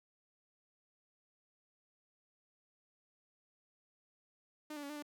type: tone with pitch steps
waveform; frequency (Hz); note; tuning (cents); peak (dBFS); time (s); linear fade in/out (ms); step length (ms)
sawtooth; 303.5 / 291.4 / 282.2 / 298.7 / 293.5; D#4 / D4 / C#4 / D4 / D4; -43 / -13 / +31 / +29 / -1; -39; 4.7-5.025; 5; 65
effects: none